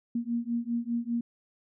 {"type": "beating tone pair", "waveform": "sine", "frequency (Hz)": [233.1, 238.1], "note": ["A#3", "A#3"], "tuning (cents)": [0, 37], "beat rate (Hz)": 5, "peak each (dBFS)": -31, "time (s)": [0.15, 1.21], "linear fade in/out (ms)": 5, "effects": []}